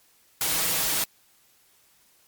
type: noise with comb filter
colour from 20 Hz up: white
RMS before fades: -25 dBFS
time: 0.41-1.04 s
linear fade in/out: 2 ms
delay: 6.2 ms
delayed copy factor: +0.65
effects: white hiss -61 dBFS RMS until 2.27 s + MP3 96 kbps